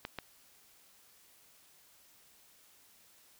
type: clicks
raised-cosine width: 0.3 ms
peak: -22 dBFS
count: 2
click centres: 0.051 / 0.187 s
effects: white hiss -63 dBFS RMS until 3.39 s